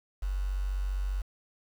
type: tone with quantisation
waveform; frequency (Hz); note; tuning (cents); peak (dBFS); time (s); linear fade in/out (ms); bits
sine; 47.5; F#1; +46; -28; 0.22-1.22; 10; 8
effects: none